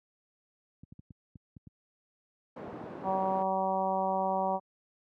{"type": "clicks", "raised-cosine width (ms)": 5, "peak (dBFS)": -34, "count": 11, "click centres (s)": [0.835, 0.924, 0.993, 1.107, 1.357, 1.567, 1.672, 2.678, 2.729, 2.84, 3.082]}
{"type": "band-pass noise", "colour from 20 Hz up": "pink", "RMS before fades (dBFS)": -43, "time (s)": [2.56, 3.43], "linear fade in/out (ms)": 5, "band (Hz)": [210, 840], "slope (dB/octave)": 12}
{"type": "harmonic tone", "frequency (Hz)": 190.4, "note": "F#3", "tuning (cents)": 50, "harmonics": [1, 2, 3, 4, 5, 6], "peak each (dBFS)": [-37, -40, -33, -31, -33, -41], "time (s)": [3.03, 4.6], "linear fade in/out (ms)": 50}
{"effects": ["high-pass 100 Hz 12 dB/octave"]}